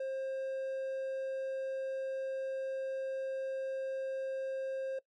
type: tone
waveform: triangle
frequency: 532 Hz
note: C5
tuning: 29 cents sharp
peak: -32 dBFS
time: 0-4.99 s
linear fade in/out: 5 ms
effects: noise-tail reverb RT60 0.1 s tail -20 dB re dry + MP3 48 kbps